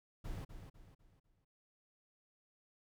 brown noise with echo, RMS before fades -43 dBFS, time 0.24-0.45 s, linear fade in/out 10 ms, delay 250 ms, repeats 4, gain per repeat -8 dB, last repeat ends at 1.45 s, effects none

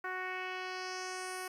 10% pulse tone with low-pass filter sweep, 370 Hz, F#4, in tune, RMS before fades -40 dBFS, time 0.04-1.48 s, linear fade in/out 5 ms, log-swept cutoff 1600 to 12000 Hz, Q 2.2, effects 11-bit

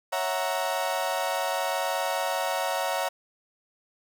35% pulse chord, F# dominant seventh, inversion second, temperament equal, 554.4 / 659.3 / 740 / 932.3 Hz, C#5 / E5 / F#5 / A#5, 0 / 0 / 0 / 0 cents, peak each -30 dBFS, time 0.12-3.09 s, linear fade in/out 10 ms, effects none

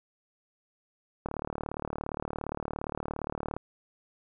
click train, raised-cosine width 1 ms, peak -19 dBFS, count 87, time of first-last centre 1.26-3.566 s, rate 37.3 Hz, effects none

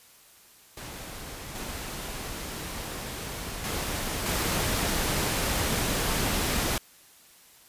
pink noise with level steps, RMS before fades -40 / -36 / -31 / -27 dBFS, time 0.77-6.78 s, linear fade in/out 2 ms, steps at 1.55 / 3.64 / 4.26 s, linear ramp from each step 2 ms, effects white hiss -55 dBFS RMS until 7.68 s + resampled to 32000 Hz

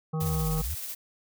harmonic tone, 158.1 Hz, D#3, 28 cents sharp, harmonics 1 / 3 / 5 / 7 / 8, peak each -27 / -37 / -41 / -44 / -45 dBFS, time 0.13-0.62 s, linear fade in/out 10 ms
blue noise with tremolo, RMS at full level -35 dBFS, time 0.2-0.95 s, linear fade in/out 10 ms, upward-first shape sine, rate 16 Hz, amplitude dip 35%
sine exponential two-way sweep, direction down then up, 99.6 to 42.66 to 88.7 Hz, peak -30 dBFS, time 0.21-0.75 s, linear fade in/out 10 ms, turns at 0.58 s
effects none

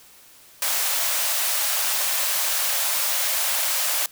white high-pass noise, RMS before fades -23 dBFS, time 0.62-4.06 s, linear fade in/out 2 ms, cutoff 520 Hz, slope 96 dB/octave, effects white hiss -50 dBFS RMS until 4.11 s

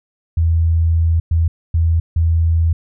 sine tone bursts at uneven times, 82.41 Hz, E2, in tune, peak -11 dBFS, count 4, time 0.37-1.2 / 1.31-1.48 / 1.74-2 / 2.16-2.73 s, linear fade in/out 5 ms, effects none

